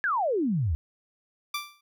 sine exponential sweep, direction down, 1718 to 70.6 Hz, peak -23 dBFS, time 0.04-0.75 s, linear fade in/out 0 ms
15% pulse tone with exponential decay, 1174.7 Hz, D6, in tune, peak -20 dBFS, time 1.54-1.81 s, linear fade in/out 5 ms, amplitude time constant 58 ms
effects none

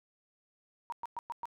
sine tone bursts, 944 Hz, A#5, 22 cents sharp, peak -35 dBFS, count 5, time 0.9-1.455 s, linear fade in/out 0 ms, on 23 ms, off 110 ms, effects none

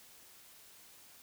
silence, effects white hiss -58 dBFS RMS until 1.22 s

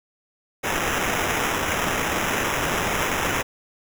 blue noise with sample-and-hold, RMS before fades -24 dBFS, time 0.63-3.43 s, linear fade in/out 20 ms, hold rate 4410 Hz, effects none

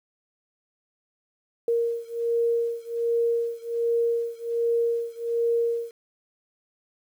sine beating tone pair, 466.2 / 467.5 Hz, A#4 / A#4, 0 / +5 cents, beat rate 1.3 Hz, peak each -25 / -26 dBFS, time 1.68-5.91 s, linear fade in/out 2 ms, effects 9-bit

